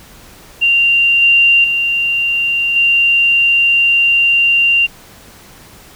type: tone with level steps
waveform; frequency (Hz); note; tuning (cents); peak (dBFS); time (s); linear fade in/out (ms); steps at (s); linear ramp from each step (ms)
sine; 2775; F7; -12; -8 / -6 / -12 / -8; 0.61-4.87; 20; 1.22 / 1.64 / 2.76; 2
effects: pink hiss -40 dBFS RMS until 5.95 s